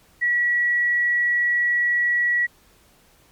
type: tone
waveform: sine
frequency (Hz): 1931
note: B6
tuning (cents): -39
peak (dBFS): -17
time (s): 0.21-2.47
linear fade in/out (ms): 20
effects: pink hiss -56 dBFS RMS until 3.31 s + MP3 96 kbps